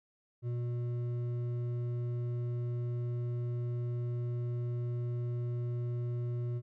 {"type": "tone with hard clipping", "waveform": "sine", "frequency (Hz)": 120.7, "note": "B2", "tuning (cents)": -39, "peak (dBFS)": -34, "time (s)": [0.42, 6.62], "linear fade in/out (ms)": 50, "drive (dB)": 7, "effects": []}